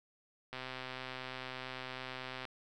click train, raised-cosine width 0.3 ms, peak -26 dBFS, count 249, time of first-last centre 0.53-2.452 s, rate 129 Hz, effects none

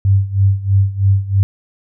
sine tone with tremolo, 98 Hz, G2, in tune, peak -7 dBFS, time 0.05-1.43 s, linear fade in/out 0 ms, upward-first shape sine, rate 3.1 Hz, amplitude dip 85%, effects none

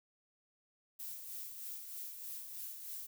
violet noise with tremolo, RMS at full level -44 dBFS, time 0.99-3.07 s, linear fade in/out 10 ms, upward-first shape sine, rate 3.2 Hz, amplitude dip 45%, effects none

